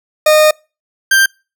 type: tone pair in turn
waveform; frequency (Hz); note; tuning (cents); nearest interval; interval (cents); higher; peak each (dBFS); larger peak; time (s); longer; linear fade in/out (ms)
40% pulse; 614 / 1577; D#5 / G6; -23 / +10; octave + major third; 1633; second; -5 / -6; first; 0.26-0.51 / 1.11-1.26; first; 5
effects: noise-tail reverb RT60 0.3 s tail -26 dB re dry